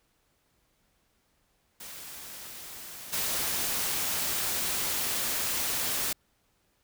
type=noise with level steps; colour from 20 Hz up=white; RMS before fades=-43 / -30 dBFS; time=1.8-6.13 s; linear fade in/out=5 ms; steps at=3.12 s; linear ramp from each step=20 ms; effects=pink hiss -71 dBFS RMS until 6.83 s